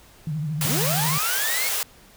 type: tone with vibrato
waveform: sine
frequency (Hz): 152.6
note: D#3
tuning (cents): -33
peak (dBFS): -24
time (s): 0.27-1.18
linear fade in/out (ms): 2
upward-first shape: sine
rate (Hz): 13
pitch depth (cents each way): 98
type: high-pass noise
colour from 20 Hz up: white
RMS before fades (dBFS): -25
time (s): 0.61-1.83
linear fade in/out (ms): 2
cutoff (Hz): 420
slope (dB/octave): 48
type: linear sweep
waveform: 35% pulse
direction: up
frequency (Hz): 85.6 to 2236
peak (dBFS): -25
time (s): 0.64-1.69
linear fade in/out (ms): 10
effects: pink hiss -51 dBFS RMS until 2.16 s